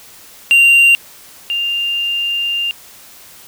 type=tone pair in turn; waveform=triangle / sine; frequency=2772 / 2796 Hz; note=F7 / F7; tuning=-14 / +1 cents; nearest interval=unison; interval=15 cents; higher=second; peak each=-4 / -15 dBFS; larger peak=first; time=0.51-0.95 / 1.5-2.71 s; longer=second; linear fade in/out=0 ms; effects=white hiss -40 dBFS RMS until 3.47 s